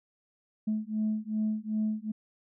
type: beating tone pair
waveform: sine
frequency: 214.4 / 217 Hz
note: A3 / A3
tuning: -45 / -24 cents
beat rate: 2.6 Hz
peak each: -30 dBFS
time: 0.67-2.12 s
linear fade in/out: 10 ms
effects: tanh soft clip ceiling -22 dBFS